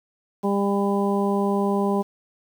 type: harmonic tone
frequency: 200 Hz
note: G3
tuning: 35 cents sharp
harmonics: 1 / 2 / 3 / 4 / 5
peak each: -22 / -24 / -30 / -29 / -30 dBFS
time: 0.43-2.03 s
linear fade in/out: 20 ms
effects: 8-bit